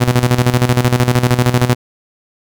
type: tone with tremolo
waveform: sawtooth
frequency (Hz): 123.47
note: B2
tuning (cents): 0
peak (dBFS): -4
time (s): 0-1.75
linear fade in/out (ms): 20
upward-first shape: square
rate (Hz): 13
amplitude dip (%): 70
effects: none